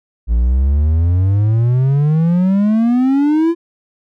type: exponential sweep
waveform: triangle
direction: up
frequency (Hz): 55 to 343.5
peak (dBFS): -8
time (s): 0.27-3.55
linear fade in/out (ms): 50
effects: none